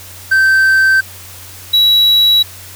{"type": "tone pair in turn", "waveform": "triangle", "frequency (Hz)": [1553, 3900], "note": ["G6", "B7"], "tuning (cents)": [-17, -23], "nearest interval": "octave + major third", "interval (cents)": 1594, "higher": "second", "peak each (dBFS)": -5, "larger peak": "neither", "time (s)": [[0.31, 1.01], [1.73, 2.43]], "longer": "neither", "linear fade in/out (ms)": 10, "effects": ["added 92 Hz sine -37 dBFS peak until 2.75 s", "white hiss -34 dBFS RMS until 2.75 s"]}